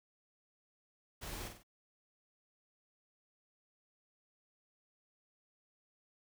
pink noise with echo, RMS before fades -45 dBFS, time 1.21-1.49 s, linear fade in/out 20 ms, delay 48 ms, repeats 3, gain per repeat -6 dB, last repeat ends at 1.634 s, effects none

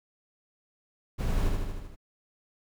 brown noise with echo, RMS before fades -28 dBFS, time 1.18-1.5 s, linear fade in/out 20 ms, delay 77 ms, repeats 6, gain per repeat -3 dB, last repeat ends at 1.962 s, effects none

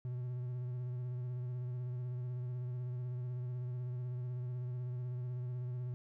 triangle tone with vibrato, 124.1 Hz, B2, 9 cents sharp, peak -35 dBFS, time 0.05-5.94 s, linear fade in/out 0 ms, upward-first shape sine, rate 16 Hz, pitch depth 32 cents each way, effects none

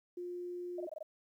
sine tone, 354.4 Hz, F4, 25 cents sharp, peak -39 dBFS, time 0.17-0.87 s, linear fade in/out 5 ms
sine tone bursts, 622.3 Hz, D#5, in tune, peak -39 dBFS, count 6, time 0.78-1.029 s, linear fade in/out 5 ms, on 24 ms, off 21 ms
effects 12-bit

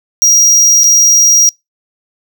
square tone with dropouts, 5720 Hz, F8, 41 cents sharp, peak -5 dBFS, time 0.22-1.49 s, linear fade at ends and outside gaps 0 ms, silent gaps 0.835-0.841 s, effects noise-tail reverb RT60 0.2 s tail -26 dB re dry

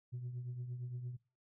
sine tone with tremolo, 123.47 Hz, B2, in tune, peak -36 dBFS, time 0.12-1.17 s, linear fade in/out 20 ms, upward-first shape triangle, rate 8.7 Hz, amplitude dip 65%, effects noise-tail reverb RT60 0.3 s tail -21 dB re dry + tanh soft clip ceiling -37 dBFS

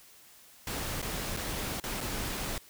pink noise with dropouts, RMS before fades -35 dBFS, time 0.67-2.58 s, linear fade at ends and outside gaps 2 ms, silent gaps 1.017-1.026 / 1.366-1.37 / 1.8-1.838 / 2.007-2.011 s, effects white hiss -56 dBFS RMS until 2.69 s

